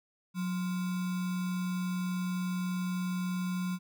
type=tone with sample-and-hold; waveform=sine; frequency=181.7 Hz; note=F#3; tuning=31 cents flat; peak=-30 dBFS; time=0.34-3.79 s; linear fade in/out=50 ms; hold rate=1225 Hz; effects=none